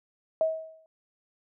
sine tone with exponential decay, 640 Hz, D#5, 49 cents sharp, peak -19 dBFS, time 0.41-0.86 s, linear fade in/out 1 ms, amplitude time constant 96 ms, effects none

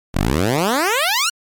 10% pulse exponential sweep, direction up, 39 to 1480 Hz, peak -7 dBFS, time 0.14-1.3 s, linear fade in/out 10 ms, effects MP3 96 kbps

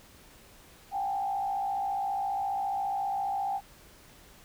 sine tone with frequency modulation, 791 Hz, G5, 15 cents sharp, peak -28 dBFS, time 0.91-3.61 s, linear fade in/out 50 ms, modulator 54.7 Hz, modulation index 0.78, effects pink hiss -55 dBFS RMS until 4.44 s

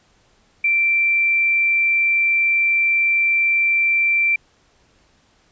sine tone, 2349 Hz, D7, in tune, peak -14 dBFS, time 0.64-4.36 s, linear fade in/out 5 ms, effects pink hiss -58 dBFS RMS until 5.51 s + resampled to 16000 Hz

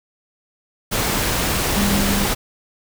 sine tone in noise, 200 Hz, G3, 35 cents sharp, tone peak -19 dBFS, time 1.75-2.26 s, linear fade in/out 20 ms, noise pink, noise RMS -20 dBFS, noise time 0.91-2.35 s, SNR -2 dB, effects none

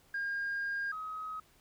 sine tone pair in turn, 1615 / 1267.8 Hz, G#6 / D#6, -49 / +32 cents, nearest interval major third, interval 419 cents, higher first, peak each -31 / -37 dBFS, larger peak first, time 0.14-0.92 / 0.92-1.4 s, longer first, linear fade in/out 5 ms, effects tanh soft clip ceiling -30 dBFS + pink hiss -65 dBFS RMS until 1.6 s

